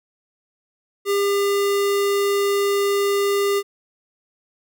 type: tone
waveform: square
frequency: 401.4 Hz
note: G4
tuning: 41 cents sharp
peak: -18 dBFS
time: 1.05-3.63 s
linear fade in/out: 50 ms
effects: none